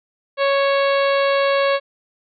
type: harmonic tone with a mistuned harmonic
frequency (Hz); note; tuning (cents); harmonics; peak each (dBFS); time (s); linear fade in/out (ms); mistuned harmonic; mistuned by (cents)
554.4; C#5; 0; 1 / 2 / 3 / 4 / 5 / 6 / 7 / 8; -16 / -22 / -26 / -28 / -30 / -32 / -33 / -34; 0.37-1.8; 50; 5; -24
effects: none